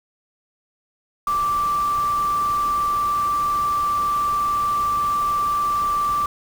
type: tone in noise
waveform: sine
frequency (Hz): 1171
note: D6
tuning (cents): -5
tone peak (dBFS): -18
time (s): 1.27-6.26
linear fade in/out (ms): 2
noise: pink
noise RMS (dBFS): -36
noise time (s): 1.27-6.26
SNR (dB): +15
effects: none